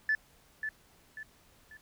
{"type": "tone with echo", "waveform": "sine", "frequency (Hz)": 1742, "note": "A6", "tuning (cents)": -18, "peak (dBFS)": -24, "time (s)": [0.09, 0.15], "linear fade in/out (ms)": 2, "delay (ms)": 540, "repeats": 3, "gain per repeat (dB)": -8, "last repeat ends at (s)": 1.77, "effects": ["tanh soft clip ceiling -21 dBFS", "pink hiss -63 dBFS RMS until 1.81 s"]}